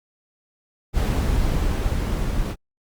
brown noise with level ramp, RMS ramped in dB -19 to -24 dBFS, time 0.93-2.56 s, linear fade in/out 50 ms, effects Opus 48 kbps

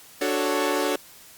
sawtooth chord, D major seventh, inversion none, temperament equal, 293.7 / 370 / 440 / 554.4 Hz, D4 / F#4 / A4 / C#5, 0 / 0 / 0 / 0 cents, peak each -24 dBFS, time 0.21-0.96 s, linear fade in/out 5 ms, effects white hiss -48 dBFS RMS until 1.37 s + Opus 48 kbps

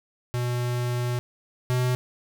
square tone pair in turn, 122.3 / 125.52 Hz, B2 / B2, -16 / +28 cents, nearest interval unison, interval 44 cents, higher second, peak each -25 / -22 dBFS, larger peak second, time 0.34-1.19 / 1.7-1.95 s, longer first, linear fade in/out 0 ms, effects none

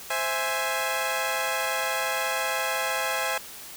15% pulse chord, C augmented, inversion none, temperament equal, 523.3 / 659.3 / 830.6 Hz, C5 / E5 / G#5, 0 / 0 / 0 cents, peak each -24 / -24 / -23 dBFS, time 0.1-3.38 s, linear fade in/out 5 ms, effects white hiss -42 dBFS RMS until 3.76 s

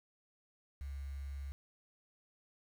sine tone with quantisation, 69.3 Hz, C#2, in tune, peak -40 dBFS, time 0.81-1.52 s, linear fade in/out 0 ms, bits 10, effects none

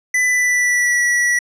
square tone with pitch glide, 1998 to 1941.1 Hz, B6 to B6, +20 to -30 cents, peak -14 dBFS, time 0.14-1.39 s, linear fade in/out 5 ms, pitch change -50 cents, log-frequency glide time 0.24-1.02 s, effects low-pass 10000 Hz 12 dB/octave

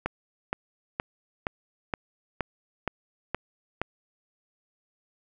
click train, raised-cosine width 0.5 ms, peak -12 dBFS, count 9, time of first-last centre 0.06-3.816 s, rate 2.13 Hz, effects none

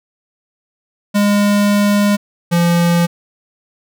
square tone pair in turn, 204.6 / 171.76 Hz, G#3 / F3, -26 / -29 cents, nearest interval minor third, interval 303 cents, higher first, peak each -11 / -11 dBFS, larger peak neither, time 1.14-2.17 / 2.51-3.07 s, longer first, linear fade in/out 20 ms, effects none

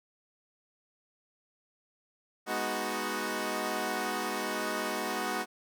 10% pulse chord, G# minor seventh, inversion none, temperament equal, 207.7 / 246.9 / 311.1 / 370 Hz, G#3 / B3 / D#4 / F#4, 0 / 0 / 0 / 0 cents, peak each -29 / -29 / -30 / -27 dBFS, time 2.46-5.46 s, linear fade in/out 50 ms, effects none

